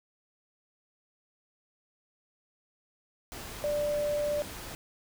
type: tone in noise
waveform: sine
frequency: 589 Hz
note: D5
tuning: 5 cents sharp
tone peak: -27 dBFS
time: 3.64-4.42 s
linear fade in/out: 0 ms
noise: pink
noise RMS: -42 dBFS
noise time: 3.32-4.75 s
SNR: +12 dB
effects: none